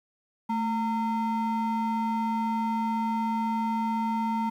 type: ring-modulated tone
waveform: triangle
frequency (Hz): 569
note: C#5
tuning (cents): +45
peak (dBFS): -20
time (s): 0.49-4.5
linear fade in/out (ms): 10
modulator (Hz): 348
effects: 10-bit